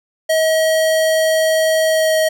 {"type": "tone with pitch glide", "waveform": "square", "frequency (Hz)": [637, 632.2], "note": ["D#5", "D#5"], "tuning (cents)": [41, 27], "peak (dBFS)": -13, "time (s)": [0.29, 2.29], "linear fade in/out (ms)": 10, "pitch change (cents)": -14, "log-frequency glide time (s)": [1.86, 2.18], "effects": []}